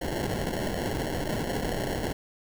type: noise with sample-and-hold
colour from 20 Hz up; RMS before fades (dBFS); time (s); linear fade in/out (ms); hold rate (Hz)
violet; -30; 0.01-2.13; 10; 1225
effects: none